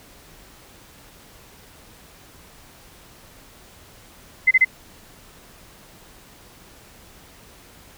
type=tone bursts; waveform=sine; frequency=2051 Hz; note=C7; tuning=35 cents flat; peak=-10 dBFS; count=3; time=4.47-4.649 s; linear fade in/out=10 ms; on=41 ms; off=28 ms; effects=pink hiss -48 dBFS RMS until 7.97 s